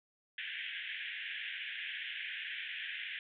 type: band-pass noise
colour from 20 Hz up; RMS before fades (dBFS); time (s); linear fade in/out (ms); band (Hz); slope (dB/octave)
pink; -42; 0.38-3.19; 2; 1600 to 3400; 96
effects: none